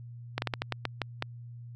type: slowing click train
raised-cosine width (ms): 0.3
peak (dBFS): -13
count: 9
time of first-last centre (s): 0.38-1.224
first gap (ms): 41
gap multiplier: 1.26
effects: added 119 Hz sine -42 dBFS peak until 1.75 s